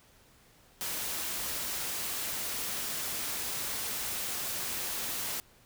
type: noise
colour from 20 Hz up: white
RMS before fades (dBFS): -35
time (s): 0.81-5.4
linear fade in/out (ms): 0
effects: pink hiss -61 dBFS RMS until 5.65 s